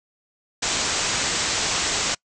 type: low-pass noise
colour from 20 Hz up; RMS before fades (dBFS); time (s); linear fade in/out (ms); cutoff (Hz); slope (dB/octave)
white; -24; 0.62-2.15; 10; 8000; 96
effects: noise-tail reverb RT60 0.1 s tail -25 dB re dry